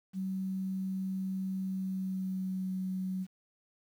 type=tone with pitch glide; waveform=sine; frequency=189.8 to 187.08 Hz; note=F#3 to F#3; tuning=+44 to +19 cents; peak=-32 dBFS; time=0.13-3.27 s; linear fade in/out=50 ms; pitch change=-25 cents; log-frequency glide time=1.64-2.74 s; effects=10-bit